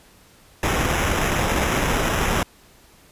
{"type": "noise with sample-and-hold", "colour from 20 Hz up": "pink", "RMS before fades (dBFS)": -21, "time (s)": [0.63, 2.43], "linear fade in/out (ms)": 2, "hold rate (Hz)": 4410, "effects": ["pink hiss -52 dBFS RMS until 3.11 s", "resampled to 32000 Hz"]}